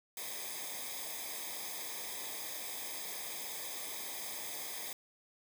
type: noise with comb filter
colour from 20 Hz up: white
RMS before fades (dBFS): -42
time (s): 0.17-4.93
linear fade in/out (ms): 2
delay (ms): 0.7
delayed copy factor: -0.85
effects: none